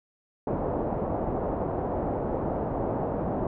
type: low-pass noise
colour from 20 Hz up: white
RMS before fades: -29 dBFS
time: 0.47-3.47 s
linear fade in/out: 2 ms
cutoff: 750 Hz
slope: 24 dB/octave
effects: none